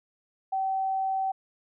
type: tone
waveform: sine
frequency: 768 Hz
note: G5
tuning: 36 cents flat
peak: -25 dBFS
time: 0.52-1.32 s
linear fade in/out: 10 ms
effects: none